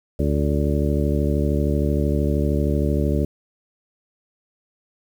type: harmonic tone with a mistuned harmonic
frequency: 73 Hz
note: D2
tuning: 10 cents flat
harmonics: 1 / 2 / 3 / 4 / 5 / 6 / 8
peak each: -21 / -24 / -26 / -27 / -28 / -29 / -30 dBFS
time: 0.19-3.25 s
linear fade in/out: 5 ms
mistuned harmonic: 8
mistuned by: -21 cents
effects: 8-bit